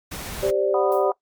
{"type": "noise", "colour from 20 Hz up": "pink", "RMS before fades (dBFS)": -33, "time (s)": [0.11, 0.51], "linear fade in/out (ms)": 10}
{"type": "chord", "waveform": "sine", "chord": "G suspended fourth", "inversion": "none", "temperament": "just", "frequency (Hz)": [392, 522.7, 588], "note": ["G4", "C5", "D5"], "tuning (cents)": [0, -2, 2], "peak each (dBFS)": [-22, -25, -22], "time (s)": [0.42, 1.12], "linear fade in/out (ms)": 20}
{"type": "harmonic tone", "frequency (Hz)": 246.9, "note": "B3", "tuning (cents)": 0, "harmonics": [3, 4, 5], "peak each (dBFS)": [-25, -29, -30], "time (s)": [0.74, 1.12], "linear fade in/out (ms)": 2}
{"type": "noise with exponential decay", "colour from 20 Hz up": "violet", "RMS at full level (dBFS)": -36, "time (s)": [0.92, 1.11], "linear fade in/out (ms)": 0, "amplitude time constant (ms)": 41}
{"effects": ["noise-tail reverb RT60 0.1 s tail -20 dB re dry", "Opus 48 kbps"]}